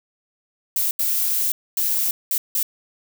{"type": "noise bursts at uneven times", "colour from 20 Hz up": "violet", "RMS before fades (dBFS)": -21, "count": 5, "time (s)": [[0.76, 0.91], [0.99, 1.52], [1.77, 2.11], [2.31, 2.38], [2.55, 2.63]], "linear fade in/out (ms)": 2, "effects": []}